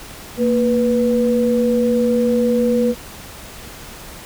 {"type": "tone pair together", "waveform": "sine", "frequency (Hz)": [231.6, 490.1], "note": ["A#3", "B4"], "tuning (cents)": [-11, -13], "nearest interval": "octave + minor second", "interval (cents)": 1298, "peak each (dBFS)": -16, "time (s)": [0.37, 2.95], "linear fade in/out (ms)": 50, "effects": ["pink hiss -36 dBFS RMS until 4.25 s"]}